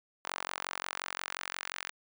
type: tone with high-pass filter sweep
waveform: sawtooth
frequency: 45.65 Hz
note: F#1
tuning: 23 cents flat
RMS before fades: -40 dBFS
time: 0.24-1.91 s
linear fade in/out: 20 ms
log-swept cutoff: 980 to 1700 Hz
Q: 1.3
effects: none